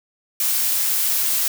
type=noise; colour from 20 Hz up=blue; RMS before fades=-20 dBFS; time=0.4-1.48 s; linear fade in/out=2 ms; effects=none